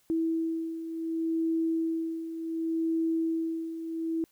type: beating tone pair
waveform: sine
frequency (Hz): 326 / 326.68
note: E4 / E4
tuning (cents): -19 / -16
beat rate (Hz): 0.68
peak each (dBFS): -34 / -28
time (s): 0.1-4.24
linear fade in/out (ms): 0
effects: white hiss -67 dBFS RMS until 4.31 s